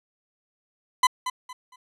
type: tone with echo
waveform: 40% pulse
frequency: 1009 Hz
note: B5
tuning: 37 cents sharp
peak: -14 dBFS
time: 1.03-1.07 s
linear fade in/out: 5 ms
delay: 230 ms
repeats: 3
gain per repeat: -11 dB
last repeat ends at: 1.76 s
effects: low-pass 11000 Hz 12 dB/octave